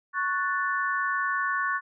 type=chord; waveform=sine; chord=F# minor; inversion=second; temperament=equal; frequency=1108.7 / 1480 / 1760 Hz; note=C#6 / F#6 / A6; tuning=0 / 0 / 0 cents; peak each=-28 / -29 / -30 dBFS; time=0.13-1.81 s; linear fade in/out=50 ms; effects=none